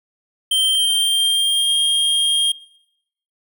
square tone with pitch glide, 3136 to 3226 Hz, G7 to G7, 0 to +49 cents, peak -15 dBFS, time 0.51-2.52 s, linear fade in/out 5 ms, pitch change +49 cents, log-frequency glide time 0.65-1.74 s, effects noise-tail reverb RT60 0.8 s tail -21 dB re dry

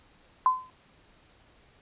sine tone with exponential decay, 1025 Hz, C6, 36 cents flat, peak -15 dBFS, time 0.46-0.7 s, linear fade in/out 1 ms, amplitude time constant 52 ms, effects pink hiss -60 dBFS RMS until 1.81 s + resampled to 8000 Hz

